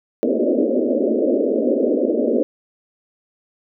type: band-pass noise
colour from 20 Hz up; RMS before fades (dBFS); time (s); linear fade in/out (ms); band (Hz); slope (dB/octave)
pink; -18; 0.23-2.43; 0; 230 to 610; 96
effects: none